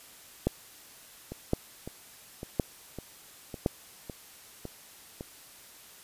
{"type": "two click trains", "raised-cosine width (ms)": 2, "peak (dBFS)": [-24, -11], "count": [8, 4], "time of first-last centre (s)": [[1.32, 5.209], [0.47, 3.661]], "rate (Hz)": [1.8, 0.94], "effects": ["white hiss -52 dBFS RMS until 6.03 s", "resampled to 32000 Hz"]}